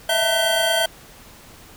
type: tone cluster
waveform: square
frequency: 637 / 666 / 901 / 1520 / 3169 Hz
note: D#5 / E5 / A5 / F#6 / G7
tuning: +41 / +18 / +41 / +46 / +18 cents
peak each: -27 / -22 / -30 / -25 / -23 dBFS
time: 0.09-0.86 s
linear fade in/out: 5 ms
effects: pink hiss -45 dBFS RMS until 1.76 s